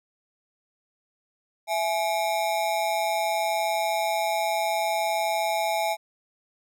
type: ring-modulated tone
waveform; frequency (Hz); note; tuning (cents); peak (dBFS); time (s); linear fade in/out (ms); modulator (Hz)
square; 756; F#5; +37; -21; 1.67-5.97; 50; 89.7
effects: none